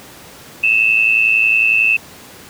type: tone pair together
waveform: sine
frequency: 2573 / 2684 Hz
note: E7 / E7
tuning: -43 / +31 cents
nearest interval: minor second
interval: 74 cents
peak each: -13 dBFS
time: 0.63-1.97 s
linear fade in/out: 10 ms
effects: pink hiss -38 dBFS RMS until 2.49 s + high-pass 100 Hz 12 dB/octave